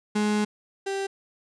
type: tone pair in turn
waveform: 35% pulse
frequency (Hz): 210.1 / 391.4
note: G#3 / G4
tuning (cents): +20 / -3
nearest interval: major seventh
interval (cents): 1077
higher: second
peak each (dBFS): -20 / -25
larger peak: first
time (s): 0.15-0.45 / 0.86-1.07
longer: first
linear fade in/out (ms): 10
effects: resampled to 22050 Hz